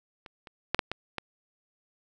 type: clicks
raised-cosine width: 0.3 ms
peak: -28 / -29 / -8 / -6 / -15 / -16 dBFS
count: 6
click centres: 0.262 / 0.472 / 0.746 / 0.792 / 0.916 / 1.183 s
effects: none